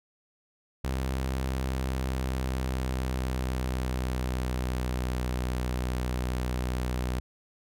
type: tone with pitch glide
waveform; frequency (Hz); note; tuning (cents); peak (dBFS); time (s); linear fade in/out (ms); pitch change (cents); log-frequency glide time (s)
sawtooth; 65.41 to 62.42; C2 to B1; 0 to +19; -24; 0.84-7.2; 5; -81; 1.47-5.25
effects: none